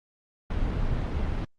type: noise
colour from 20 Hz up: brown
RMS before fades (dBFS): -27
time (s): 0.5-1.45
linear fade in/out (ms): 5
effects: low-pass 4000 Hz 12 dB/octave + Opus 48 kbps